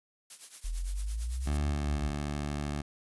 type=noise with tremolo; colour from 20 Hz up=blue; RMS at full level=-42 dBFS; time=0.3-1.57 s; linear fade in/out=2 ms; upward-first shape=triangle; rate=8.9 Hz; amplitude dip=85%
type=exponential two-way sweep; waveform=sine; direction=up then down; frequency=39.34 to 77.78 to 60.1 Hz; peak=-31 dBFS; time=0.64-2.12 s; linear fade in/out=10 ms; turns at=1.7 s
type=tone; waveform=15% pulse; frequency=73 Hz; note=D2; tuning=10 cents flat; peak=-26 dBFS; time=1.46-2.82 s; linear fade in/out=10 ms
effects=resampled to 24000 Hz